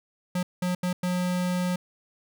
square tone bursts at uneven times, 180 Hz, F#3, 47 cents flat, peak -25 dBFS, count 4, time 0.35-0.43 / 0.62-0.75 / 0.83-0.93 / 1.03-1.76 s, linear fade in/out 5 ms, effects none

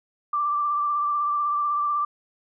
sine tone with vibrato, 1174.7 Hz, D6, in tune, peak -21 dBFS, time 0.33-2.05 s, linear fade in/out 5 ms, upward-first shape triangle, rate 16 Hz, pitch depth 29 cents each way, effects none

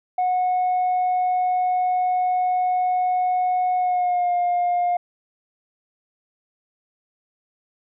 sine tone with pitch glide, 731 to 708.6 Hz, F#5 to F5, -21 to +25 cents, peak -16 dBFS, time 0.18-4.97 s, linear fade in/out 5 ms, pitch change -54 cents, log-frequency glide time 3.77-4.33 s, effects tanh soft clip ceiling -16 dBFS

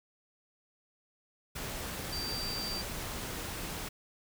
sine tone in noise, 4681 Hz, D8, 7 cents flat, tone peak -36 dBFS, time 2.12-2.82 s, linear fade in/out 10 ms, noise pink, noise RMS -39 dBFS, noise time 1.55-3.89 s, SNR 0 dB, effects none

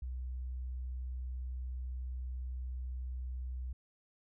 sine tone, 63 Hz, B1, 35 cents sharp, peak -37 dBFS, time 0.02-3.73 s, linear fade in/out 5 ms, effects none

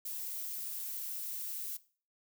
violet noise, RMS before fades -40 dBFS, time 0.05-1.77 s, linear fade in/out 5 ms, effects noise-tail reverb RT60 0.4 s tail -18 dB re dry

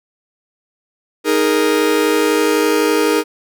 45% pulse chord, D# suspended fourth, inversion none, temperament just, 311.1 / 414.8 / 466.7 Hz, D#4 / G#4 / A#4, 0 / -2 / +2 cents, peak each -17 dBFS, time 1.24-3.24 s, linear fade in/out 50 ms, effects none

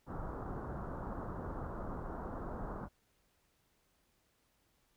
pink low-pass noise, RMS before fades -42 dBFS, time 0.06-2.89 s, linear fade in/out 50 ms, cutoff 1400 Hz, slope 48 dB/octave, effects pink hiss -75 dBFS RMS until 4.96 s

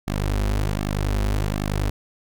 sawtooth tone with flanger, 50.7 Hz, G#1, 41 cents flat, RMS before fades -23 dBFS, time 0.07-1.9 s, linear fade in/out 5 ms, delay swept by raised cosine 2 to 6.8 ms, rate 1.3 Hz, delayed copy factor -1, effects none

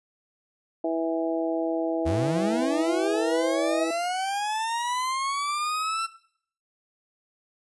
harmonic tone, 163.9 Hz, E3, 10 cents flat, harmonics 2 / 3 / 4 / 5, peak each -27 / -32 / -27 / -36 dBFS, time 0.84-3.91 s, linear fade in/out 5 ms
40% pulse linear sweep, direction up, 73.6 to 1350 Hz, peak -25 dBFS, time 2.05-6.07 s, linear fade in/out 20 ms
effects noise-tail reverb RT60 0.6 s tail -18 dB re dry + resampled to 24000 Hz

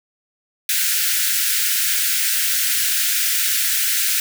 white high-pass noise, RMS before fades -19 dBFS, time 0.69-4.2 s, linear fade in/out 2 ms, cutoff 1400 Hz, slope 96 dB/octave, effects none

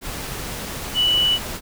sine tone in noise, 2960 Hz, F#7, in tune, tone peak -15 dBFS, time 0.94-1.39 s, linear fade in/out 50 ms, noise pink, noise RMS -30 dBFS, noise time 0.01-1.61 s, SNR +12 dB, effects none

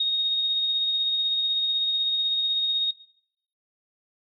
sine tone with tremolo, 3729 Hz, A#7, in tune, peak -20 dBFS, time 0-2.91 s, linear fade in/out 5 ms, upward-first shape sine, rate 16 Hz, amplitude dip 25%, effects noise-tail reverb RT60 0.7 s tail -19 dB re dry

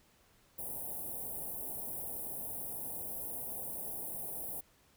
white band-stop noise, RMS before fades -41 dBFS, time 0.58-4.61 s, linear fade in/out 10 ms, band 850 to 9600 Hz, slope 48 dB/octave, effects pink hiss -67 dBFS RMS until 4.96 s

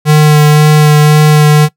square tone with vibrato, 151 Hz, D3, 48 cents sharp, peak -3 dBFS, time 0.05-1.69 s, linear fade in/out 50 ms, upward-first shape sine, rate 1.9 Hz, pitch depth 13 cents each way, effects noise-tail reverb RT60 0.1 s tail -20 dB re dry

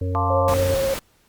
harmonic tone, 91.6 Hz, F#2, 17 cents flat, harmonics 1 / 3 / 5 / 6, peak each -22 / -32 / -32 / -36 dBFS, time 0.01-0.75 s, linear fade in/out 5 ms
sine chord, D minor seventh, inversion first, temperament equal, 698.5 / 880 / 1046.5 / 1174.7 Hz, F5 / A5 / C6 / D6, 0 / 0 / 0 / 0 cents, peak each -26 dBFS, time 0.15-0.54 s, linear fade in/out 0 ms
sine tone with vibrato, 541 Hz, C#5, 42 cents flat, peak -19 dBFS, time 0.3-0.94 s, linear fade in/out 2 ms, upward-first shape triangle, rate 17 Hz, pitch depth 25 cents each way
pink noise, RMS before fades -29 dBFS, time 0.48-0.99 s, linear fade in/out 2 ms
effects pink hiss -60 dBFS RMS until 1.28 s + Opus 48 kbps

